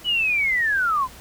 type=linear sweep; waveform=sine; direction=down; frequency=2985 to 982 Hz; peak=-18 dBFS; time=0.04-1.08 s; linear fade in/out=50 ms; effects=added 60 Hz sine -50 dBFS peak until 1.2 s + pink hiss -44 dBFS RMS until 1.2 s